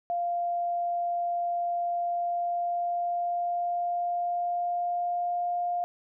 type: tone with pitch glide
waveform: sine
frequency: 696 to 704.1 Hz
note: F5 to F5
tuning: -6 to +14 cents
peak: -26 dBFS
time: 0.1-5.84 s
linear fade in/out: 0 ms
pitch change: +20 cents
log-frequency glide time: 1.95-5.5 s
effects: none